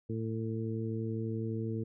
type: harmonic tone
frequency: 111.9 Hz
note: A2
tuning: 30 cents sharp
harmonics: 1 / 2 / 3 / 4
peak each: -35 / -38 / -40 / -41 dBFS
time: 0.09-1.84 s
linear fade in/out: 10 ms
effects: none